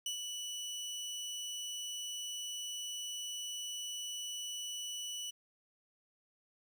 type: tone with ADSR envelope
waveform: 25% pulse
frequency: 2960 Hz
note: F#7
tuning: in tune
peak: -31 dBFS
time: 0.06-5.31 s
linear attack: 3 ms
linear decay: 99 ms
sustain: -5 dB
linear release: 13 ms
effects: 11-bit